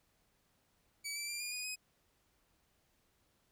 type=tone with pitch steps; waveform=15% pulse; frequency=2284 / 2329 / 2375 / 2423 / 2471 / 2520 Hz; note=D7 / D7 / D7 / D#7 / D#7 / D#7; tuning=-49 / -15 / +19 / -47 / -13 / +21 cents; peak=-32 dBFS; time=1.04-1.76 s; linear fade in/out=20 ms; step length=120 ms; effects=pink hiss -75 dBFS RMS until 3.51 s